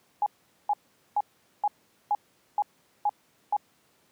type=tone bursts; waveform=sine; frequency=829 Hz; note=G#5; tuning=3 cents flat; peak=-21 dBFS; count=8; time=0.22-3.566 s; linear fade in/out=2 ms; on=42 ms; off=430 ms; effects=pink hiss -65 dBFS RMS until 4.11 s + high-pass 150 Hz 12 dB/octave